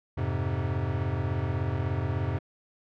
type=chord; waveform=square; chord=F minor; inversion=none; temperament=equal; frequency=87.31 / 103.83 / 130.81 Hz; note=F2 / Ab2 / C3; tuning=0 / 0 / 0 cents; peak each=-32 dBFS; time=0.17-2.39 s; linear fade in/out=10 ms; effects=low-pass 2000 Hz 12 dB/octave